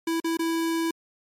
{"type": "tone with dropouts", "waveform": "square", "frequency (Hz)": 329.6, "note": "E4", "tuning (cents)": 0, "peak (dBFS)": -24, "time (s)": [0.07, 0.91], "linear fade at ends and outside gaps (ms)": 5, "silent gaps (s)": [[0.202, 0.243], [0.371, 0.392]], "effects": ["MP3 64 kbps"]}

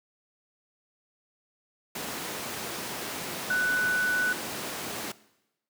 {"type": "tone in noise", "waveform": "sine", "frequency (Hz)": 1488, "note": "F#6", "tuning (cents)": 9, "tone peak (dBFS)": -23, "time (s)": [3.5, 4.33], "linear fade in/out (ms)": 5, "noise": "pink", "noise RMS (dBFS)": -34, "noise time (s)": [1.95, 5.12], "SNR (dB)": 8, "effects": ["noise-tail reverb RT60 0.9 s tail -19 dB re dry", "high-pass 200 Hz 12 dB/octave"]}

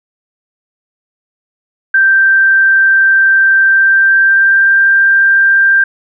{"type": "tone with pitch glide", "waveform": "sine", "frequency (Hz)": [1568, 1583.5], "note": ["G6", "G6"], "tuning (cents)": [0, 17], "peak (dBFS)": -5, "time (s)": [1.94, 5.84], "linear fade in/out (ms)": 5, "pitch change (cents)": 17, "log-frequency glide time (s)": [3.66, 4.82], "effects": []}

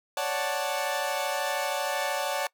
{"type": "chord", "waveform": "sawtooth", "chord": "D major seventh", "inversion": "third", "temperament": "equal", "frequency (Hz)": [554.4, 587.3, 740, 880], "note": ["C#5", "D5", "F#5", "A5"], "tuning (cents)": [0, 0, 0, 0], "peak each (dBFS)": -29, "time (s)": [0.17, 2.47], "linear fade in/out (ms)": 2, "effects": ["noise-tail reverb RT60 0.1 s tail -22 dB re dry"]}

